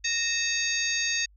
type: harmonic tone with a mistuned harmonic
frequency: 927 Hz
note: A#5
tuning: 10 cents flat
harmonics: 2 / 3 / 4 / 5 / 6 / 7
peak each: -31 / -31 / -33 / -32 / -39 / -30 dBFS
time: 0.04-1.26 s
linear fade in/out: 10 ms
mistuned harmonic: 3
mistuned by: -110 cents
effects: added 50 Hz sine -54 dBFS peak until 1.36 s